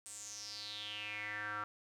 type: tone with band-pass filter sweep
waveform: square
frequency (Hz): 104.7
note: G#2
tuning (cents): +15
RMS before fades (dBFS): -44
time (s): 0.06-1.64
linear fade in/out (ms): 0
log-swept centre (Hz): 8500 to 1300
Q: 6.4
effects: none